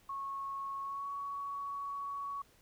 sine tone with pitch glide, 1099 to 1121.4 Hz, C#6 to C#6, -15 to +20 cents, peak -37 dBFS, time 0.09-2.42 s, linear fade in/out 5 ms, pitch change +35 cents, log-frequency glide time 0.81-1.09 s, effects pink hiss -66 dBFS RMS until 2.61 s

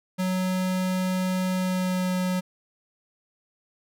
square tone with pitch glide, 185.1 to 183.29 Hz, F#3 to F#3, +1 to -16 cents, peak -24 dBFS, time 0.18-2.41 s, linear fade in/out 20 ms, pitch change -17 cents, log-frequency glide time 1.54-2.13 s, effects none

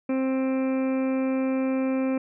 harmonic tone, 263.3 Hz, C4, 11 cents sharp, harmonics 1 / 2 / 3 / 4 / 5 / 6 / 7 / 8 / 9 / 10, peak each -23 / -29 / -42 / -42 / -44 / -49 / -50 / -52 / -42 / -51 dBFS, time 0.09-2.18 s, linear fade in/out 5 ms, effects none

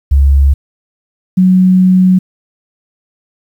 sine tone pair in turn, 69.3 / 185.01 Hz, C#2 / F#3, 0 / 0 cents, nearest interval octave + perfect fourth, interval 1700 cents, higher second, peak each -4 dBFS, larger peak neither, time 0.11-0.54 / 1.37-2.19 s, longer second, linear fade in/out 10 ms, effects 7-bit

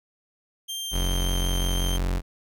sawtooth tone with pitch glide, 3173 to 3153 Hz, G7 to G7, +20 to +9 cents, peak -27 dBFS, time 0.68-1.98 s, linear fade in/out 20 ms, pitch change -11 cents, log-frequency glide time 0.83-0.93 s
40% pulse tone, 45.14 Hz, F#1, 42 cents flat, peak -22 dBFS, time 0.91-2.22 s, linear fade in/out 50 ms
effects none

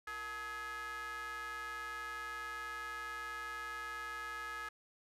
square ring-modulated tone, 202.3 Hz, G#3, 45 cents flat, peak -39 dBFS, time 0.07-4.69 s, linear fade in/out 5 ms, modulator 1480 Hz, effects resampled to 32000 Hz

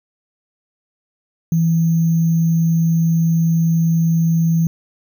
sine tone with sample-and-hold, 164.81 Hz, E3, in tune, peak -12 dBFS, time 1.52-4.67 s, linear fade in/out 2 ms, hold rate 6300 Hz, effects none

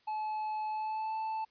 triangle tone with pitch glide, 860 to 879.6 Hz, A5 to A5, -40 to -1 cents, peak -31 dBFS, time 0.07-1.45 s, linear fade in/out 10 ms, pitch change +39 cents, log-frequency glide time 0.69-1.15 s, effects white hiss -69 dBFS RMS until 1.5 s + resampled to 11025 Hz

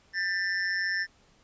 square tone with amplitude modulation, 1781 Hz, A6, 21 cents sharp, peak -24 dBFS, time 0.13-1.07 s, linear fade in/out 50 ms, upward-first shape sine, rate 186 Hz, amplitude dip 75%, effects pink hiss -62 dBFS RMS until 1.43 s + resampled to 16000 Hz

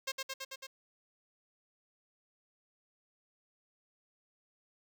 5% pulse tone with echo, 534 Hz, C5, 35 cents sharp, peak -22 dBFS, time 0.07-0.12 s, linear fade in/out 10 ms, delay 110 ms, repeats 5, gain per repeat -2 dB, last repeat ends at 0.67 s, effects none

